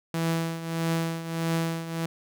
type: tone with tremolo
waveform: sawtooth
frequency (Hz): 164.81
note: E3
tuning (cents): 0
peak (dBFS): -19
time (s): 0.14-2.06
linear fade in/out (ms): 2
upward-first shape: triangle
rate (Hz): 1.6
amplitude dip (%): 75
effects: none